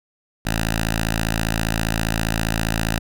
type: tone with notch filter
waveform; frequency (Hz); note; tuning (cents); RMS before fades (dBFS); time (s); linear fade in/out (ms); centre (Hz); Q
5% pulse; 55; A1; 0; -22; 0.45-2.99; 10; 430; 0.63
effects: none